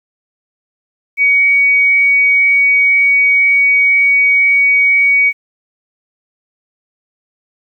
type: tone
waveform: sine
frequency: 2251 Hz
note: C#7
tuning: 26 cents sharp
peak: -7 dBFS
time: 1.17-5.33 s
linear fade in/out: 50 ms
effects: 8-bit